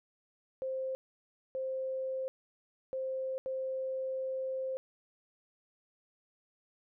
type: tone bursts at uneven times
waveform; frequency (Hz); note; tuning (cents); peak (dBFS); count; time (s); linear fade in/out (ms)
sine; 525; C5; +6; -33; 4; 0.62-0.95 / 1.55-2.28 / 2.93-3.38 / 3.46-4.77; 0
effects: none